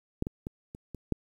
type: clicks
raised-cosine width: 3 ms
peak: -15 / -21 / -22 / -28 / -26 / -14 dBFS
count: 6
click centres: 0.224 / 0.269 / 0.469 / 0.749 / 0.947 / 1.123 s
effects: 9-bit